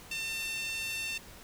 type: tone with high-pass filter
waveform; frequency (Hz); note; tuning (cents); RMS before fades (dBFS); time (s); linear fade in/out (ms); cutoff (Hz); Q
5% pulse; 898; A5; +35; -36; 0.11-1.18; 5; 2500; 6.1
effects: pink hiss -51 dBFS RMS until 1.43 s